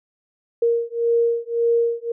sine beating tone pair, 466.2 / 468 Hz, A#4 / A#4, 0 / +7 cents, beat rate 1.8 Hz, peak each -20 dBFS, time 0.62-2.12 s, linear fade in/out 5 ms, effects none

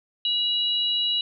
sine tone pair together, 2900 / 3914 Hz, F#7 / B7, -35 / -16 cents, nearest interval perfect fourth, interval 519 cents, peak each -24 dBFS, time 0.25-1.21 s, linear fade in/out 2 ms, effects none

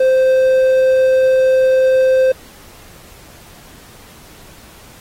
triangle tone, 521 Hz, C5, 7 cents flat, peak -7 dBFS, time 0-2.32 s, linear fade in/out 5 ms, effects pink hiss -42 dBFS RMS until 5 s + AAC 48 kbps

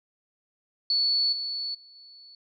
sine tone with level steps, 4435 Hz, C#8, in tune, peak -21 / -29 / -49 / -47 dBFS, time 0.9-2.35 s, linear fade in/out 2 ms, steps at 1.32 / 1.74 / 1.95 s, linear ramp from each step 10 ms, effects none

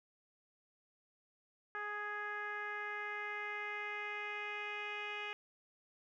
10% pulse tone with low-pass filter sweep, 416.1 Hz, G#4, 3 cents sharp, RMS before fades -42 dBFS, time 1.75-5.33 s, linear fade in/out 0 ms, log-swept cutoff 1600 to 2700 Hz, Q 3.4, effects none

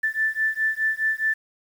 sine beating tone pair, 1760 / 1764.8 Hz, A6 / A6, 0 / +5 cents, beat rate 4.8 Hz, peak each -24 dBFS, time 0.03-1.34 s, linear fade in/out 10 ms, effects 8-bit

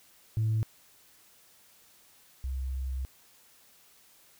sine tone pair in turn, 110 / 65.41 Hz, A2 / C2, 0 / 0 cents, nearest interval major sixth, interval 900 cents, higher first, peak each -23 / -30 dBFS, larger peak first, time 0.37-0.63 / 2.44-3.05 s, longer second, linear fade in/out 0 ms, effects tanh soft clip ceiling -22 dBFS + white hiss -60 dBFS RMS until 4.39 s

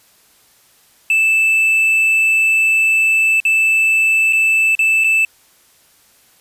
triangle tone with dropouts, 2637 Hz, E7, in tune, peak -9 dBFS, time 1.1-5.25 s, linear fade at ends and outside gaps 2 ms, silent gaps 3.402-3.451 / 4.326-4.331 / 4.752-4.791 / 5.039-5.043 s, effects white hiss -52 dBFS RMS until 6.4 s + resampled to 32000 Hz

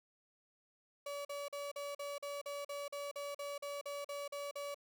35% pulse tone bursts, 571 Hz, D5, 49 cents flat, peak -39 dBFS, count 16, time 1.06-4.745 s, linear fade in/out 5 ms, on 190 ms, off 43 ms, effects none

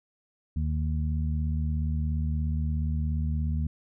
harmonic tone, 77 Hz, D#2, 17 cents flat, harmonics 1 / 2 / 3, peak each -26 / -32 / -36 dBFS, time 0.56-3.67 s, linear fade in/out 5 ms, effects none

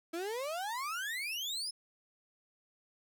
35% pulse exponential sweep, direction up, 320.8 to 5274 Hz, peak -34 dBFS, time 0.13-1.71 s, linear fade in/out 10 ms, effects none

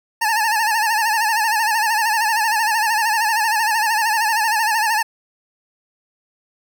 25% pulse tone with vibrato, 880 Hz, A5, in tune, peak -12 dBFS, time 0.21-5.03 s, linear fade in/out 10 ms, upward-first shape sine, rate 13 Hz, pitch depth 90 cents each way, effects 9-bit

